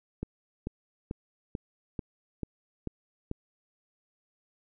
click train, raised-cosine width 3 ms, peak -20 dBFS, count 8, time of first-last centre 0.23-3.314 s, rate 2.27 Hz, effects none

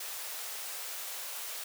white high-pass noise, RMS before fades -40 dBFS, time 0-1.64 s, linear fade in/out 5 ms, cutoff 460 Hz, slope 24 dB/octave, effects none

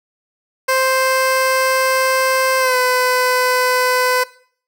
15% pulse tone with pitch glide, 523.3 to 504.3 Hz, C5 to B4, 0 to +36 cents, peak -7 dBFS, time 0.68-4.24 s, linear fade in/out 10 ms, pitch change -64 cents, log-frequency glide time 2.59-2.76 s, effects noise-tail reverb RT60 0.5 s tail -19 dB re dry

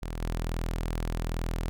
sawtooth tone with level steps, 41.2 Hz, E1, in tune, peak -29 / -25 dBFS, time 0.02-1.69 s, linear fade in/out 0 ms, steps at 0.2 s, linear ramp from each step 10 ms, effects none

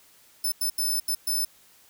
5% pulse tone bursts at uneven times, 5274 Hz, E8, in tune, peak -18 dBFS, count 5, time 0.44-0.52 / 0.61-0.7 / 0.78-1 / 1.08-1.15 / 1.27-1.45 s, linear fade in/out 5 ms, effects white hiss -57 dBFS RMS until 1.89 s

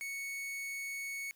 45% pulse tone, 2217 Hz, C#7, in tune, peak -38 dBFS, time 0.01-1.31 s, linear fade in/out 0 ms, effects white hiss -69 dBFS RMS until 1.35 s

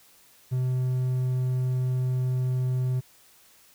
triangle tone, 127.6 Hz, C3, 43 cents flat, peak -21 dBFS, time 0.51-3.01 s, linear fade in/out 20 ms, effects white hiss -57 dBFS RMS until 3.74 s

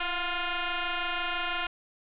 sine tone with frequency modulation, 717 Hz, F5, 45 cents sharp, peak -28 dBFS, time 0-1.67 s, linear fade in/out 5 ms, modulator 352 Hz, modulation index 6.9, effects none

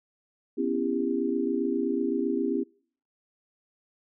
sine chord, C# half-diminished seventh, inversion third, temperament just, 249.5 / 277.2 / 332.6 / 399.1 Hz, B3 / C#4 / E4 / G4, +18 / 0 / +16 / +31 cents, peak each -30 dBFS, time 0.57-2.64 s, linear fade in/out 20 ms, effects noise-tail reverb RT60 0.5 s tail -25 dB re dry

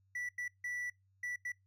triangle tone bursts at uneven times, 1961 Hz, B6, 13 cents flat, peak -35 dBFS, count 5, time 0.15-0.29 / 0.38-0.48 / 0.64-0.9 / 1.23-1.36 / 1.45-1.52 s, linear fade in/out 5 ms, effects noise-tail reverb RT60 0.2 s tail -24 dB re dry + added 96 Hz sine -69 dBFS peak until 1.66 s

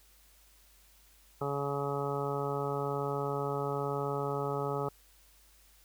harmonic tone, 141.1 Hz, C#3, 31 cents sharp, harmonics 1 / 2 / 3 / 4 / 5 / 6 / 7 / 8 / 9, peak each -37 / -43 / -35 / -40 / -43 / -40 / -48 / -44 / -40 dBFS, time 1.41-4.89 s, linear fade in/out 5 ms, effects added 50 Hz sine -63 dBFS peak until 5.84 s + white hiss -63 dBFS RMS until 5.84 s

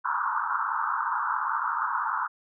pink band-pass noise, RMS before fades -28 dBFS, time 0.04-2.28 s, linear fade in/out 20 ms, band 880 to 1500 Hz, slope 96 dB/octave, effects none

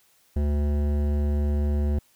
triangle tone with hard clipping, 73 Hz, D2, 10 cents flat, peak -23 dBFS, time 0.36-1.99 s, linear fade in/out 5 ms, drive 18 dB, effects white hiss -62 dBFS RMS until 2.15 s

